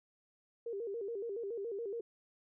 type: tone with vibrato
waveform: sine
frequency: 430.5 Hz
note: A4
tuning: 38 cents flat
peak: -37 dBFS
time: 0.66-2.01 s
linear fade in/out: 5 ms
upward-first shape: square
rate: 7.1 Hz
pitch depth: 140 cents each way
effects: none